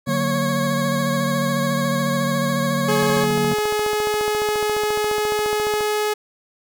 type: tone with vibrato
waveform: 20% pulse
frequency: 551 Hz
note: C#5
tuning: 11 cents flat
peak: -17 dBFS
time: 0.06-3.27 s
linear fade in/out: 50 ms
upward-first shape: sine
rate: 14 Hz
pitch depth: 30 cents each way
type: chord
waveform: triangle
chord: D augmented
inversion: none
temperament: equal with one note detuned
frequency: 146.32 / 185 / 233.1 Hz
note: D3 / F#3 / A#3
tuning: -6 / 0 / 0 cents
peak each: -23 / -24 / -22 dBFS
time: 0.07-3.54 s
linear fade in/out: 5 ms
type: tone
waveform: sawtooth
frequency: 422.4 Hz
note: G#4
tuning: 29 cents sharp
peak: -15 dBFS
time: 2.88-6.14 s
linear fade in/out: 10 ms
type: click train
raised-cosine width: 1 ms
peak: -16 dBFS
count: 41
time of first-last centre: 3.03-5.808 s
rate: 14.4 Hz
effects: none